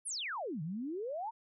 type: exponential two-way sweep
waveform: sine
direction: down then up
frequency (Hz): 11170 to 146.83 to 950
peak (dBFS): -36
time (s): 0.05-1.31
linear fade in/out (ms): 20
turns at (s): 0.62
effects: none